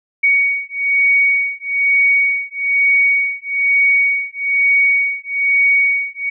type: beating tone pair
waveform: sine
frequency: 2241 / 2242.1 Hz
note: C#7 / C#7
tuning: +18 / +19 cents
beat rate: 1.1 Hz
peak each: -15 dBFS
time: 0.23-6.3 s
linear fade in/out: 10 ms
effects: none